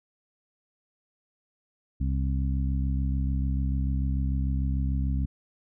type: harmonic tone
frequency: 66.8 Hz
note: C2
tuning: 36 cents sharp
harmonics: 1 / 2 / 3 / 4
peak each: -25 / -31 / -35 / -37 dBFS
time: 2-5.26 s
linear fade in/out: 10 ms
effects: none